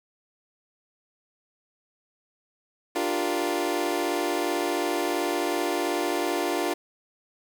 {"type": "chord", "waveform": "25% pulse", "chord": "G minor seventh", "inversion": "second", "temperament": "equal", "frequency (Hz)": [293.7, 349.2, 392, 466.2], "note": ["D4", "F4", "G4", "Bb4"], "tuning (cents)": [0, 0, 0, 0], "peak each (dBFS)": [-27, -24, -29, -29], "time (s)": [2.95, 6.74], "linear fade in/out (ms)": 10, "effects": ["8-bit"]}